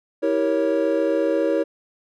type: chord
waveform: triangle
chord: E diminished seventh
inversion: none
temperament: equal with one note detuned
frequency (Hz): 324.3 / 392 / 466.2 / 554.4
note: E4 / G4 / Bb4 / Db5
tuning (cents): -28 / 0 / 0 / 0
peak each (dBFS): -21 / -25 / -22 / -20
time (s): 0.22-1.64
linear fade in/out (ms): 20
effects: none